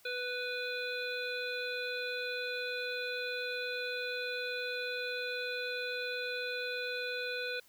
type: harmonic tone with a mistuned harmonic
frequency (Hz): 495.2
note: B4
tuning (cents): +5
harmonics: 1 / 3 / 5 / 7 / 8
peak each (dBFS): -39 / -39 / -41 / -46 / -44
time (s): 0.05-7.6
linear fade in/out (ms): 5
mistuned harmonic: 8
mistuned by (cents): +40
effects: white hiss -63 dBFS RMS until 7.68 s